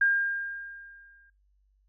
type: tone with exponential decay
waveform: sine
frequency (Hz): 1607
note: G6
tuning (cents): +43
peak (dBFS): -19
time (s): 0.01-1.3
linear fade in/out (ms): 5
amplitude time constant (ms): 280
effects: noise-tail reverb RT60 0.2 s tail -17 dB re dry + added 49 Hz sine -64 dBFS peak until 1.88 s